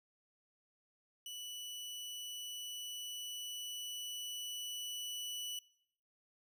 sawtooth tone with level ramp, 2960 Hz, F#7, in tune, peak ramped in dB -41 to -37 dBFS, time 1.26-5.59 s, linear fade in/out 2 ms, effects noise-tail reverb RT60 0.7 s tail -22 dB re dry

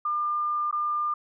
sine tone with dropouts, 1201 Hz, D6, 38 cents sharp, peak -24 dBFS, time 0.05-1.14 s, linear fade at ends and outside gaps 5 ms, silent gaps 0.712-0.726 s, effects none

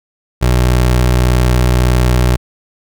25% pulse tone, 61.74 Hz, B1, in tune, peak -5 dBFS, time 0.41-2.37 s, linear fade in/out 20 ms, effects none

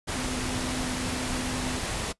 sine tone in noise, 252.7 Hz, B3, 40 cents sharp, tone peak -33 dBFS, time 0.15-1.8 s, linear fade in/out 20 ms, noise pink, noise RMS -31 dBFS, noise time 0.07-2.13 s, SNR -5 dB, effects noise-tail reverb RT60 0.1 s tail -20 dB re dry + resampled to 24000 Hz

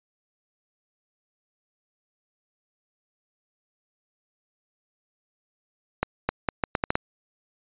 accelerating click train, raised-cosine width 0.5 ms, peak -7 dBFS, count 8, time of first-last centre 6.03-6.955 s, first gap 260 ms, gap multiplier 0.76, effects resampled to 8000 Hz

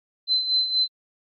sine tone with tremolo, 4061 Hz, B7, 48 cents sharp, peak -17 dBFS, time 0.27-0.88 s, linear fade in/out 50 ms, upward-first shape sine, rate 4.2 Hz, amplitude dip 65%, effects AAC 48 kbps

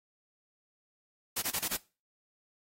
white noise bursts, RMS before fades -32 dBFS, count 5, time 1.36-1.769 s, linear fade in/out 10 ms, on 61 ms, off 26 ms, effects noise-tail reverb RT60 0.3 s tail -20 dB re dry + AAC 48 kbps

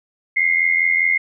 sine tone pair together, 2054 / 2139 Hz, C7 / C7, -33 / +38 cents, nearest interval minor second, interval 71 cents, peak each -18 / -16 dBFS, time 0.36-1.18 s, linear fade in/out 10 ms, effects none

